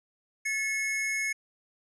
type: tone pair together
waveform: square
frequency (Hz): 1731 / 2181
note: A6 / C#7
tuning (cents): -29 / -29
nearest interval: major third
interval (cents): 400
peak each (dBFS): -37 / -29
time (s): 0.45-1.33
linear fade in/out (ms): 10
effects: resampled to 24000 Hz